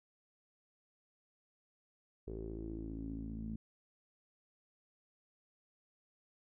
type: tone with low-pass filter sweep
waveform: sawtooth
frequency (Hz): 55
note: A1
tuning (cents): 0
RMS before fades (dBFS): -43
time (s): 2.27-3.56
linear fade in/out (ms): 5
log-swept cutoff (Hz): 410 to 220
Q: 7.4
effects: none